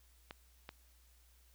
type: clicks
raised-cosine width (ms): 0.3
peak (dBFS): -29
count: 2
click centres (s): 0.309 / 0.691
effects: added 60 Hz sine -64 dBFS peak until 1.54 s + white hiss -70 dBFS RMS until 1.54 s